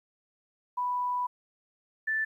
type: tone pair in turn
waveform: sine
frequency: 987.8 / 1760.1 Hz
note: B5 / A6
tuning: 0 / 0 cents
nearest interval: minor seventh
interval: 1000 cents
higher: second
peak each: -27 / -26 dBFS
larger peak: second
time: 0.77-1.27 / 2.07-2.25 s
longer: first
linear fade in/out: 10 ms
effects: 11-bit